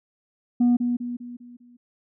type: tone with echo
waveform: sine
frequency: 242.6 Hz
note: B3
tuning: 31 cents flat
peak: -13 dBFS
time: 0.6-0.77 s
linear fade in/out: 10 ms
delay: 200 ms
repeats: 5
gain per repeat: -7 dB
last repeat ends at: 1.77 s
effects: tanh soft clip ceiling -14 dBFS